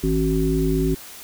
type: harmonic tone with a mistuned harmonic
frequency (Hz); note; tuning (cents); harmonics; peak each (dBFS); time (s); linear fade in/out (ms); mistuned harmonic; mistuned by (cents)
53.4; G#1; +49; 1 / 3 / 5 / 7; -23 / -23 / -23 / -23; 0.03-0.95; 10; 5; +19
effects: white hiss -40 dBFS RMS until 1.23 s